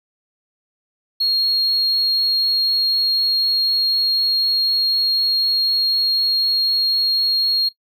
triangle tone, 4276 Hz, C8, 37 cents sharp, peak -13 dBFS, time 1.2-7.69 s, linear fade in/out 10 ms, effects noise-tail reverb RT60 0.1 s tail -19 dB re dry + tanh soft clip ceiling -11 dBFS

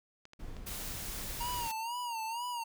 clicks, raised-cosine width 0.2 ms, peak -34 dBFS, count 5, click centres 0.254 / 0.334 / 0.567 / 0.717 / 0.807 s
brown noise with tremolo, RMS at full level -43 dBFS, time 0.39-1.68 s, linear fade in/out 10 ms, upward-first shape triangle, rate 2.7 Hz, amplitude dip 25%
white noise, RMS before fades -42 dBFS, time 0.66-1.72 s, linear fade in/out 10 ms
square tone with vibrato, 932.3 Hz, A#5, in tune, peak -36 dBFS, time 1.4-2.64 s, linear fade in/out 10 ms, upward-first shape sine, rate 2.1 Hz, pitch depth 96 cents each way
effects none

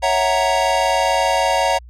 square chord, F# dominant seventh, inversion second, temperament equal with one note detuned, 554.4 / 659.3 / 743.8 / 932.3 Hz, C#5 / E5 / F#5 / A#5, 0 / 0 / +9 / 0 cents, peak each -22 / -22 / -21 / -20 dBFS, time 0.02-1.79 s, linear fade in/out 20 ms, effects added 60 Hz sine -37 dBFS peak until 1.89 s + low-pass 8000 Hz 12 dB/octave

